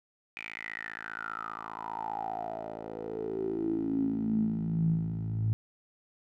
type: tone with band-pass filter sweep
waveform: 10% pulse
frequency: 55 Hz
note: A1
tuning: in tune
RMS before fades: -33 dBFS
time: 0.37-5.53 s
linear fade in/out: 0 ms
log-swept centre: 2400 to 110 Hz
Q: 9.7
effects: none